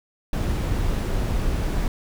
brown noise, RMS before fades -23 dBFS, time 0.33-1.88 s, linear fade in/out 2 ms, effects none

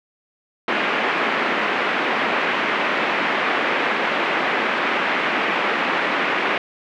white band-pass noise, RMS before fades -21 dBFS, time 0.68-6.58 s, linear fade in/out 2 ms, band 210 to 2400 Hz, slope 24 dB/octave, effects none

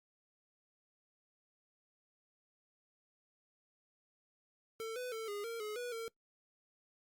square tone with pitch steps, 447.8 / 499.6 / 446 / 409.7 / 461.3 / 423.8 / 487.6 / 455.6 Hz, A4 / B4 / A4 / G#4 / A#4 / G#4 / B4 / A#4, +30 / +20 / +23 / -24 / -18 / +35 / -22 / -40 cents, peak -40 dBFS, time 4.8-6.08 s, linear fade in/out 0 ms, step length 160 ms, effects noise-tail reverb RT60 0.1 s tail -22 dB re dry + Opus 48 kbps

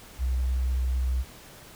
sine tone, 63.5 Hz, B1, 49 cents sharp, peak -23 dBFS, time 0.18-1.25 s, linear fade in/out 50 ms, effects pink hiss -48 dBFS RMS until 1.75 s

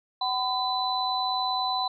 sine tone cluster, 756 / 1008 / 4001 Hz, F#5 / B5 / B7, +37 / +35 / +22 cents, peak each -29 dBFS, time 0.21-1.88 s, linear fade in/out 5 ms, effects none

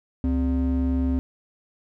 triangle ring-modulated tone, 164.81 Hz, E3, in tune, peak -15 dBFS, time 0.24-1.19 s, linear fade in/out 0 ms, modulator 94.6 Hz, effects none

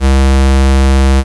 square tone, 67 Hz, C2, 42 cents sharp, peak -6 dBFS, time 0-1.24 s, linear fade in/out 50 ms, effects resampled to 24000 Hz + 7-bit

